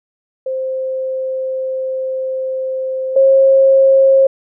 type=tone pair in turn; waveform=sine; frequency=523.3 / 537.7 Hz; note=C5 / C5; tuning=0 / +47 cents; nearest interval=unison; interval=47 cents; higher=second; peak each=-17 / -6 dBFS; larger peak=second; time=0.46-3.16 / 3.16-4.27 s; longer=first; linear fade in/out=5 ms; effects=none